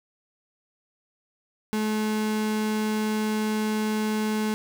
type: tone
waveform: 35% pulse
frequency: 215.1 Hz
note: A3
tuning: 39 cents flat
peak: -22 dBFS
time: 1.73-4.54 s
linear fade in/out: 0 ms
effects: none